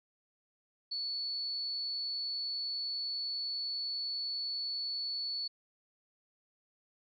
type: tone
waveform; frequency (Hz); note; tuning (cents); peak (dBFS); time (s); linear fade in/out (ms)
sine; 4435; C#8; 0; -34; 0.91-5.48; 10
effects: none